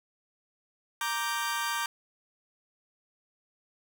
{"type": "chord", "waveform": "sawtooth", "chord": "G minor", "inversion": "first", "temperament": "equal", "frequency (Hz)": [932.3, 1174.7, 1568], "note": ["Bb5", "D6", "G6"], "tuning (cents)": [0, 0, 0], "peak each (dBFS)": -30, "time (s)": [1.01, 1.86], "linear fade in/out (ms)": 2, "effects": []}